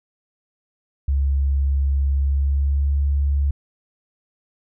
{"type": "tone with pitch glide", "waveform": "sine", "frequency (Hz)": [69, 70.53], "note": ["C#2", "C#2"], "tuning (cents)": [-7, 31], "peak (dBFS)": -16, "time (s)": [1.08, 3.51], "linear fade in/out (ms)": 5, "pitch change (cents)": 38, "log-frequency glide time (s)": [2.19, 2.95], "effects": []}